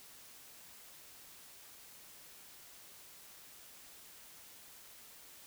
silence, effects white hiss -56 dBFS RMS until 5.46 s

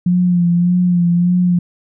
sine tone with vibrato, 176.1 Hz, F3, 15 cents sharp, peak -10 dBFS, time 0.06-1.59 s, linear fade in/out 5 ms, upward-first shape sine, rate 1.7 Hz, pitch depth 37 cents each way, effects none

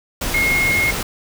sine tone in noise, 2153 Hz, C7, 49 cents sharp, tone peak -15 dBFS, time 0.34-0.91 s, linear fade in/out 5 ms, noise pink, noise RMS -23 dBFS, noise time 0.21-1.03 s, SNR +5 dB, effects none

